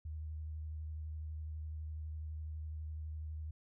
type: tone with vibrato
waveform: sine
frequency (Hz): 77.6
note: D#2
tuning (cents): -4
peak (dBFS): -40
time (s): 0.05-3.51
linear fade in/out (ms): 5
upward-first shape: sine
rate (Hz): 12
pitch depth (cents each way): 22
effects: none